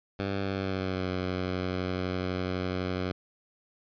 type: tone with pitch glide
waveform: 10% pulse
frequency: 98 to 91.97 Hz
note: G2 to F#2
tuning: 0 to -10 cents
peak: -21 dBFS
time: 0.19-3.12 s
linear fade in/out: 5 ms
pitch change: -110 cents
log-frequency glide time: 0.41-1.1 s
effects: resampled to 11025 Hz